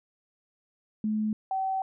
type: tone pair in turn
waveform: sine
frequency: 214.9 / 765.8 Hz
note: A3 / G5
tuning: -41 / -41 cents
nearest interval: octave + minor seventh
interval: 2200 cents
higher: second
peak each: -25 / -26 dBFS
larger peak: first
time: 1.04-1.33 / 1.51-1.82 s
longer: second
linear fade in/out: 2 ms
effects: none

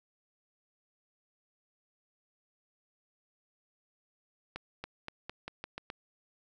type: accelerating click train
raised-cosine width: 0.3 ms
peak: -23 dBFS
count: 8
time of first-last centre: 4.56-5.901 s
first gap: 280 ms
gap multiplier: 0.87
effects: none

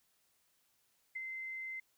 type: tone with ADSR envelope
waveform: sine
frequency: 2071 Hz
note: C7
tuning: 18 cents flat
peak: -37 dBFS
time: 1.15-1.8 s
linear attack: 11 ms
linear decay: 27 ms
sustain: -3 dB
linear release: 5 ms
effects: white hiss -75 dBFS RMS until 1.97 s

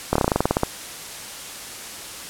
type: slowing click train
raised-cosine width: 1 ms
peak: -3 dBFS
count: 13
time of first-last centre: 0.13-0.634 s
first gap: 25 ms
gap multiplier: 1.09
effects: white hiss -35 dBFS RMS until 2.29 s + low-pass 11000 Hz 12 dB/octave

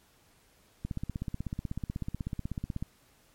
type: click train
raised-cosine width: 5 ms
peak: -21 dBFS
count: 33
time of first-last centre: 0.85-2.825 s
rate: 16.2 Hz
effects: pink hiss -64 dBFS RMS until 3.34 s + MP3 64 kbps

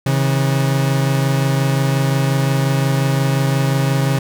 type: tone pair together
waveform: 40% pulse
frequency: 135.64 / 161.3 Hz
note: C#3 / E3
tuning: -37 / -37 cents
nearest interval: minor third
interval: 300 cents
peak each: -14 / -20 dBFS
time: 0.06-4.19 s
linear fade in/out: 5 ms
effects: none

